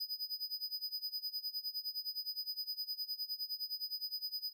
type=tone with tremolo; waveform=square; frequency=4978 Hz; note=D#8; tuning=in tune; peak=-36 dBFS; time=0-4.53 s; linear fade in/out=10 ms; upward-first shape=sine; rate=9.7 Hz; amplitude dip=90%; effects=none